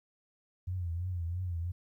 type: tone with vibrato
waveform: sine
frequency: 87.8 Hz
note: F2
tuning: 10 cents sharp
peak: -32 dBFS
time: 0.67-1.72 s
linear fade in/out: 10 ms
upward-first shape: triangle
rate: 3 Hz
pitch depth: 110 cents each way
effects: 12-bit